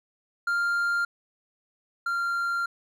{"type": "tone pair in turn", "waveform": "triangle", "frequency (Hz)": [1396.9, 1386.4], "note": ["F6", "F6"], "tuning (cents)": [0, -13], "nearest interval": "unison", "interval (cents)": 13, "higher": "first", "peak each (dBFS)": [-21, -23], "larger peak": "first", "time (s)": [[0.47, 1.05], [2.06, 2.66]], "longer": "second", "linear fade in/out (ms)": 5, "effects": []}